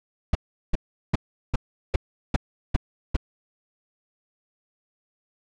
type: noise bursts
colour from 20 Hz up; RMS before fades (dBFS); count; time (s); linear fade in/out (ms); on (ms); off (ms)
brown; -18; 8; 0.33-3.166; 5; 22; 380
effects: low-pass 5000 Hz 12 dB/octave